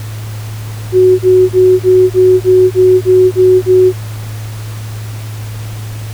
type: tone bursts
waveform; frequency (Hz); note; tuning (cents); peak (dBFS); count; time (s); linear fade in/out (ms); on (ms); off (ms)
sine; 370; F#4; 0; -3; 10; 0.92-3.926; 50; 270; 34
effects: added 108 Hz sine -20 dBFS peak until 6.13 s + pink hiss -32 dBFS RMS until 6.13 s